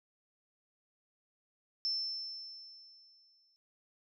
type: tone with exponential decay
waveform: sine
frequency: 5320 Hz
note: E8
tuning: 15 cents sharp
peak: -30 dBFS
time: 1.85-3.56 s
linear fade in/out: 0 ms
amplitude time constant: 370 ms
effects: none

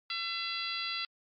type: harmonic tone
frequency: 675 Hz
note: E5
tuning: 41 cents sharp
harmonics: 2 / 3 / 4 / 5 / 6 / 7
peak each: -41 / -42 / -39 / -40 / -40 / -39 dBFS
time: 0.1-1.05 s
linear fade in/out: 2 ms
effects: MP3 48 kbps

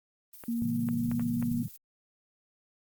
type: noise with tremolo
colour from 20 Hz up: violet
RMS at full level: -47 dBFS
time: 0.33-1.77 s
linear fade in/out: 10 ms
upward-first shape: sine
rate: 17 Hz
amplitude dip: 45%
type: clicks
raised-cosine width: 0.5 ms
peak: -27 dBFS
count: 5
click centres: 0.438 / 0.888 / 1.115 / 1.196 / 1.426 s
type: tone with pitch glide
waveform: sine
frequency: 233.1 to 236.5 Hz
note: A#3 to A#3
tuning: 0 to +25 cents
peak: -28 dBFS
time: 0.48-1.63 s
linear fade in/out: 5 ms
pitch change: +25 cents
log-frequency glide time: 0.61-1.32 s
type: chord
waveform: sine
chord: A# diminished seventh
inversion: none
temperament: just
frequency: 116.54 / 139.85 / 167.82 / 201.4 Hz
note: A#2 / C#3 / E3 / G3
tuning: 0 / +16 / +31 / +47 cents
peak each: -37 / -39 / -38 / -41 dBFS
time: 0.62-1.68 s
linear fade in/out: 0 ms
effects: Opus 32 kbps

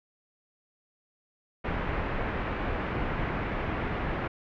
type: low-pass noise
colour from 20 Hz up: pink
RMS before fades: -31 dBFS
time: 1.64-4.28 s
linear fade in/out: 10 ms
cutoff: 2300 Hz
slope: 24 dB/octave
effects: none

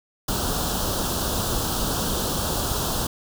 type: band-stop noise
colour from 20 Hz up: pink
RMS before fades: -25 dBFS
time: 0.28-3.07 s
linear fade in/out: 5 ms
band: 1500 to 3000 Hz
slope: 48 dB/octave
effects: none

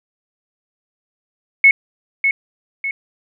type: tone with echo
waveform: sine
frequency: 2197 Hz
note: C#7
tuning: 16 cents flat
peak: -5 dBFS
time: 1.64-1.71 s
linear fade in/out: 2 ms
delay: 600 ms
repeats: 2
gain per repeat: -7 dB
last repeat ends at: 2.91 s
effects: none

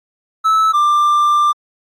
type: tone pair in turn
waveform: triangle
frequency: 1306 / 1186.2 Hz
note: E6 / D6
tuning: -17 / +17 cents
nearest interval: major second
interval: 166 cents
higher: first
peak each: -8 dBFS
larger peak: neither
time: 0.44-0.73 / 0.73-1.53 s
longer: second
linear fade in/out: 20 ms
effects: AAC 64 kbps

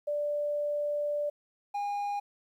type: tone pair in turn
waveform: sine / triangle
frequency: 587.3 / 814.4 Hz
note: D5 / G#5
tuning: 0 / -34 cents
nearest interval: tritone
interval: 566 cents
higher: second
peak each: -28 dBFS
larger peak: neither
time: 0.07-1.3 / 1.74-2.2 s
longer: first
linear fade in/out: 10 ms
effects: 11-bit

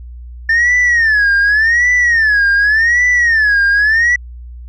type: tone with vibrato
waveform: sine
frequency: 1784 Hz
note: A6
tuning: 23 cents sharp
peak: -6 dBFS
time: 0.49-4.16 s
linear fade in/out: 5 ms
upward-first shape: sine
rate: 0.87 Hz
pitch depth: 180 cents each way
effects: tanh soft clip ceiling -7 dBFS + added 60 Hz sine -28 dBFS peak until 4.68 s

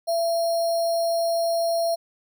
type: tone with sample-and-hold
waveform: sine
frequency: 672 Hz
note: E5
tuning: 33 cents sharp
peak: -20 dBFS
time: 0.07-1.96 s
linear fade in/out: 20 ms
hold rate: 4900 Hz
effects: none

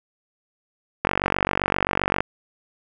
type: click train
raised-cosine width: 0.5 ms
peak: -4 dBFS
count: 56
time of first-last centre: 1.05-2.205 s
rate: 47.6 Hz
effects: none

